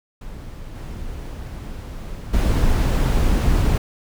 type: noise with level steps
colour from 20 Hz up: brown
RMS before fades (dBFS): -34 / -31 / -17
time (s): 0.21-3.78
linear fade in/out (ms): 5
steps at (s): 0.75 / 2.33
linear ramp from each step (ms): 10
effects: none